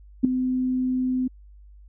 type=tone with ADSR envelope; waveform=sine; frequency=255.5 Hz; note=C4; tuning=41 cents flat; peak=-10 dBFS; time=0.23-1.28 s; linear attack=17 ms; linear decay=4 ms; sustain=-11 dB; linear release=10 ms; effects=added 50 Hz sine -45 dBFS peak until 1.88 s